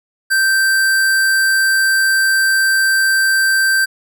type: tone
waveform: square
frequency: 1563 Hz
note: G6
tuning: 6 cents flat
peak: -12 dBFS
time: 0.3-3.86 s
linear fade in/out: 20 ms
effects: none